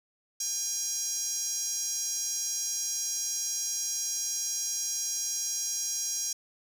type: tone with high-pass filter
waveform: sawtooth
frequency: 809 Hz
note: G#5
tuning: 46 cents flat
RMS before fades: -32 dBFS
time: 0.4-6.33 s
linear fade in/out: 5 ms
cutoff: 6000 Hz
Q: 7.6
effects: none